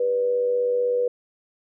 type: tone with amplitude modulation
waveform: sine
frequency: 490 Hz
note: B4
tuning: 14 cents flat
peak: -17 dBFS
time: 0-1.08 s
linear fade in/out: 5 ms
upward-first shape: sine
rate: 95.9 Hz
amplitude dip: 45%
effects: none